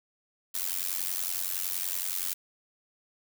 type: noise with amplitude modulation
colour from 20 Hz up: blue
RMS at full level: -28 dBFS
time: 0.54-2.34 s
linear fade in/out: 10 ms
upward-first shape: sine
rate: 90.7 Hz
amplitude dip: 95%
effects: none